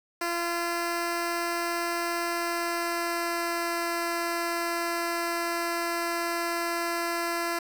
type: tone with pitch glide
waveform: 10% pulse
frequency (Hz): 342.5 to 340.5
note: F4 to F4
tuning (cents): -34 to -44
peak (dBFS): -19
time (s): 0.21-7.59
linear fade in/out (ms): 5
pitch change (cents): -10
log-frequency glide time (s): 2.27-3.86
effects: 8-bit